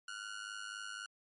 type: ring-modulated tone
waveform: sawtooth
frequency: 1442 Hz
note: F#6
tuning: 45 cents flat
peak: -36 dBFS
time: 0.08-1.06 s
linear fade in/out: 2 ms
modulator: 51.9 Hz
effects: low-pass 11000 Hz 12 dB/octave + MP3 48 kbps